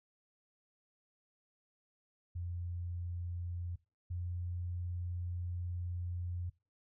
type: tone pair in turn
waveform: sine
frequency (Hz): 87.31 / 88.12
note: F2 / F2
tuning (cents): 0 / +16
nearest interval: unison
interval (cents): 16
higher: second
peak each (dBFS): -37 / -36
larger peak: second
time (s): 2.35-3.76 / 4.1-6.5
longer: second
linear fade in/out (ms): 10
effects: noise-tail reverb RT60 0.3 s tail -22 dB re dry